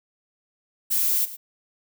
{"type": "noise with echo", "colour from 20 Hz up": "violet", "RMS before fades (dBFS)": -22, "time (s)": [0.9, 1.26], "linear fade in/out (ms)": 20, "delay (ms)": 110, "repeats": 1, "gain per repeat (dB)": -15, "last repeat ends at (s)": 1.37, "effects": []}